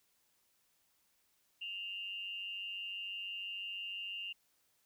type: tone with amplitude modulation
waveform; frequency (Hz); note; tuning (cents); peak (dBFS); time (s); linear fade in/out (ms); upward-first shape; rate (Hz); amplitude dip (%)
sine; 2794; F7; 0; -37; 1.61-4.33; 10; sine; 194; 60
effects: white hiss -75 dBFS RMS until 4.85 s